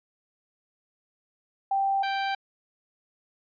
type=tone pair in turn; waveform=sine / sawtooth; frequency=784 / 784 Hz; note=G5 / G5; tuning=0 / 0 cents; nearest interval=unison; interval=0 cents; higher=neither; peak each=-22 dBFS; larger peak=neither; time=1.71-2.03 / 2.03-2.35 s; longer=neither; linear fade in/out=5 ms; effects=resampled to 11025 Hz